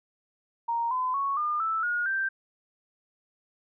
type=tone with pitch steps; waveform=sine; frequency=932.3 / 1016.7 / 1108.7 / 1209 / 1318.5 / 1437.8 / 1567.9 Hz; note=A#5 / B5 / C#6 / D6 / E6 / F6 / G6; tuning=0 / +50 / 0 / +50 / 0 / +50 / 0 cents; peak=-25 dBFS; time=0.68-2.29 s; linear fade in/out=10 ms; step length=230 ms; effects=none